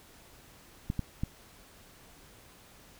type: clicks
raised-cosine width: 5 ms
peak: -18 dBFS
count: 3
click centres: 0.901 / 0.993 / 1.235 s
effects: pink hiss -56 dBFS RMS until 2.99 s